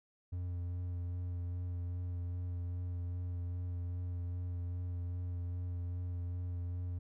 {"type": "tone with vibrato", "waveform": "triangle", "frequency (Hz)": 88.4, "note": "F2", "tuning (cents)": 22, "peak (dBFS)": -34, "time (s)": [0.32, 6.99], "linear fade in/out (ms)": 10, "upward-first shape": "sine", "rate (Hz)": 2.5, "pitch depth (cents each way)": 18, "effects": []}